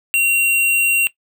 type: tone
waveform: square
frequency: 2749 Hz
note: F7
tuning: 28 cents flat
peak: -13 dBFS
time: 0.14-1.07 s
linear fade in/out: 0 ms
effects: noise-tail reverb RT60 0.1 s tail -18 dB re dry